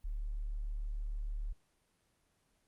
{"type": "tone", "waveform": "sine", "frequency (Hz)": 36.71, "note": "D1", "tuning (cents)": 0, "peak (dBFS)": -35, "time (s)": [0.04, 1.53], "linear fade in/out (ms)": 10, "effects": ["pink hiss -75 dBFS RMS until 2.67 s", "Opus 24 kbps"]}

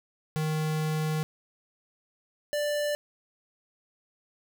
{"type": "tone pair in turn", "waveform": "square", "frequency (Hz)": [155.56, 588.9], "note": ["D#3", "D5"], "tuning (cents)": [0, 5], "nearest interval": "octave + major seventh", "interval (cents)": 2305, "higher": "second", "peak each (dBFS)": -27, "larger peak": "neither", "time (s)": [[0.36, 1.23], [2.53, 2.95]], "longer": "first", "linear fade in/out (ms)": 0, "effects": []}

